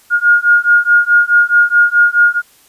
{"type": "beating tone pair", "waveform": "sine", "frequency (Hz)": [1424, 1428.7], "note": ["F6", "F6"], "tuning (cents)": [33, 39], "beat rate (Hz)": 4.7, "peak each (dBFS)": -10, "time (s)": [0.1, 2.42], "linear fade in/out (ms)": 50, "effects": ["white hiss -48 dBFS RMS until 2.68 s", "resampled to 32000 Hz"]}